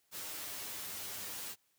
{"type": "noise with comb filter", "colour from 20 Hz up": "white", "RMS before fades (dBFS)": -43, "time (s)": [0.11, 1.56], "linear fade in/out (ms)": 50, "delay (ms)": 9.9, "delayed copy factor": 0.65, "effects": ["white hiss -75 dBFS RMS until 1.78 s", "high-pass 60 Hz 12 dB/octave"]}